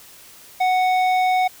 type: tone with low-pass filter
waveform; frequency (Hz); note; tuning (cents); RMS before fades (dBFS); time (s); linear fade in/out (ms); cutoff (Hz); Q
square; 740; F#5; 0; -18; 0.6-1.48; 10; 2900; 0.81
effects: white hiss -45 dBFS RMS until 1.6 s